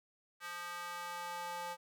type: tone with high-pass filter sweep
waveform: square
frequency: 174.61 Hz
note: F3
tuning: in tune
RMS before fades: -43 dBFS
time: 0.4-1.77 s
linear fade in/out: 50 ms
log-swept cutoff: 1400 to 750 Hz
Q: 2.3
effects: none